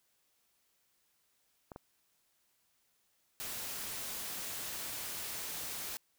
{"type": "clicks", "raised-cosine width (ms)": 1, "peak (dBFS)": -31, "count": 2, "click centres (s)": [1.718, 1.761]}
{"type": "noise", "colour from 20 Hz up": "white", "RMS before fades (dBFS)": -41, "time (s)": [3.4, 5.97], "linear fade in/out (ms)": 0}
{"effects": ["white hiss -75 dBFS RMS until 6.18 s"]}